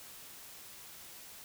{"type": "silence", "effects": ["white hiss -51 dBFS RMS until 1.44 s"]}